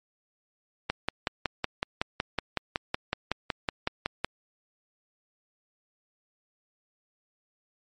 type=click train; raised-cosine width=0.3 ms; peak=-10 dBFS; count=19; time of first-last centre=0.9-4.246 s; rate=5.38 Hz; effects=MP3 48 kbps